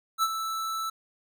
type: tone with ADSR envelope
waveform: square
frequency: 1318.5 Hz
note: E6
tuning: in tune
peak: -21 dBFS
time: 0.18-0.9 s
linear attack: 48 ms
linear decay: 46 ms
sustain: -9 dB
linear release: 7 ms
effects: none